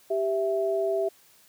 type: tone pair together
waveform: sine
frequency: 392 / 659.3 Hz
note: G4 / E5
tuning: 0 / 0 cents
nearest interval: major sixth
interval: 900 cents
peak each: -26 dBFS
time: 0.1-1.09 s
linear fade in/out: 10 ms
effects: white hiss -58 dBFS RMS until 1.48 s + high-pass 60 Hz 12 dB/octave